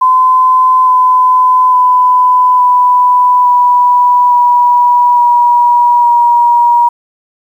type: tone with pitch steps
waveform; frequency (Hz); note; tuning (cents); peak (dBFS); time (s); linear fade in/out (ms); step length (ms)
sine; 1022 / 1012 / 1002.1 / 992.3 / 982.6 / 973 / 963.5 / 954.1; C6 / B5 / B5 / B5 / B5 / B5 / B5 / A#5; -41 / +42 / +25 / +8 / -9 / -26 / -43 / +40; -4; 0.01-6.89; 10; 860
effects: 7-bit